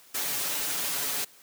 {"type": "noise with comb filter", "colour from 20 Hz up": "white", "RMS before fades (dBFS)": -30, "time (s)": [0.14, 1.25], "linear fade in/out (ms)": 10, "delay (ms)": 7, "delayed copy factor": 0.8, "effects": ["white hiss -55 dBFS RMS until 1.42 s", "high-pass 150 Hz 12 dB/octave"]}